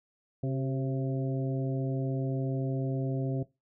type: harmonic tone with a mistuned harmonic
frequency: 133.8 Hz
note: C3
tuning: 39 cents sharp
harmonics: 1 / 2 / 3 / 4 / 5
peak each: -29 / -35 / -39 / -41 / -43 dBFS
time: 0.43-3.43 s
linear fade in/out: 5 ms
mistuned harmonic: 3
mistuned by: -42 cents
effects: noise-tail reverb RT60 0.2 s tail -17 dB re dry